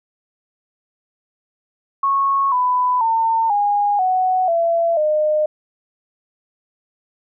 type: tone with pitch steps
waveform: sine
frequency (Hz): 1100 / 997.1 / 903.9 / 819.3 / 742.7 / 673.2 / 610.3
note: C#6 / B5 / A5 / G#5 / F#5 / E5 / D#5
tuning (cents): -14 / +16 / +46 / -24 / +6 / +36 / -34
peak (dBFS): -14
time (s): 2.03-5.46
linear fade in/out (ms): 5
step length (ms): 490
effects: none